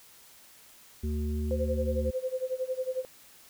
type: harmonic tone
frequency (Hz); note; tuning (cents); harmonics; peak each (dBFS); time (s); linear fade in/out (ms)
75.1; D2; +39; 1 / 3 / 5; -29 / -35 / -40; 1.03-2.11; 10
type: tone with tremolo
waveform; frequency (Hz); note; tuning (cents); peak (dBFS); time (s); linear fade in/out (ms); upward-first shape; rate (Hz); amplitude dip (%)
sine; 515; C5; -28; -26; 1.51-3.05; 0; sine; 11; 90
effects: white hiss -55 dBFS RMS until 3.49 s